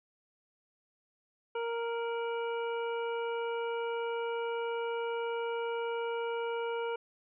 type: harmonic tone with a mistuned harmonic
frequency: 465.4 Hz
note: A#4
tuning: 3 cents flat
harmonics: 1 / 2 / 3 / 5 / 6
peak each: -33 / -39 / -43 / -47 / -49 dBFS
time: 1.55-6.96 s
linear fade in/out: 5 ms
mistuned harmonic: 6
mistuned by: +65 cents
effects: none